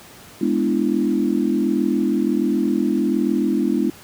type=chord; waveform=sine; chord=E dominant seventh; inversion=first; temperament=equal with one note detuned; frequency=207.7 / 246.9 / 293.7 / 335 Hz; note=G#3 / B3 / D4 / E4; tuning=0 / 0 / 0 / +28 cents; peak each=-22 dBFS; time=0.41-3.9 s; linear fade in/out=5 ms; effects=pink hiss -43 dBFS RMS until 4.03 s + high-pass 80 Hz 12 dB/octave